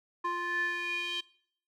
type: tone with band-pass filter sweep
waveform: square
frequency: 349.2 Hz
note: F4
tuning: in tune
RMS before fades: -33 dBFS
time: 0.24-1.21 s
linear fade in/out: 10 ms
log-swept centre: 1200 to 3200 Hz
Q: 6
effects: noise-tail reverb RT60 0.6 s tail -21 dB re dry